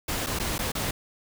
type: noise with dropouts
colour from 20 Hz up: pink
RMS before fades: -29 dBFS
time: 0.08-0.91 s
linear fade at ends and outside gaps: 5 ms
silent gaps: 0.264-0.268 / 0.389-0.397 / 0.581-0.59 / 0.719-0.751 s
effects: none